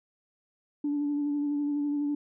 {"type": "tone with vibrato", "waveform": "sine", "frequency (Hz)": 290.4, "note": "D4", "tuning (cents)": -19, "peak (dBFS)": -25, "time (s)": [0.84, 2.15], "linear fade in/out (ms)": 5, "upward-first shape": "sine", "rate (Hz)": 12, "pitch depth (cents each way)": 22, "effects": ["tanh soft clip ceiling -22 dBFS"]}